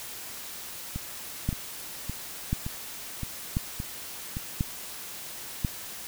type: two click trains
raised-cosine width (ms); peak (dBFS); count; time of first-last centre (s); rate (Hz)
5; -13 / -20; 5 / 7; 1.49-5.648 / 0.96-4.369; 0.962 / 1.76
effects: white hiss -40 dBFS RMS until 6.07 s